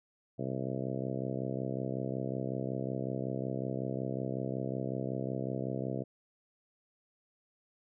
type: harmonic tone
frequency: 65.41 Hz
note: C2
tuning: in tune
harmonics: 2 / 3 / 4 / 5 / 6 / 7 / 8 / 9 / 10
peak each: -38 / -40 / -41 / -42 / -43 / -43 / -44 / -45 / -45 dBFS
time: 0.38-6.04 s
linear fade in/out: 20 ms
effects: none